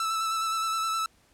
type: tone with vibrato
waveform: 45% pulse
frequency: 1318.5 Hz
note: E6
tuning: in tune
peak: -26 dBFS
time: 0-1.06 s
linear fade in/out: 2 ms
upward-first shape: square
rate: 9.6 Hz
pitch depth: 16 cents each way
effects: pink hiss -63 dBFS RMS until 1.33 s + low-pass 12000 Hz 12 dB/octave